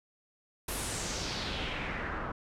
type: noise with low-pass filter sweep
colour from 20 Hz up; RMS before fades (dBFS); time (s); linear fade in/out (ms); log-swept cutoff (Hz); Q
pink; -36; 0.68-2.32; 5; 12000 to 1200; 2.5
effects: none